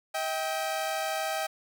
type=tone pair together; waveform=sawtooth; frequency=637.7 / 784 Hz; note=D#5 / G5; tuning=+42 / 0 cents; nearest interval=major third; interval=358 cents; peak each=-28 dBFS; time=0.14-1.47 s; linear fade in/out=10 ms; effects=9-bit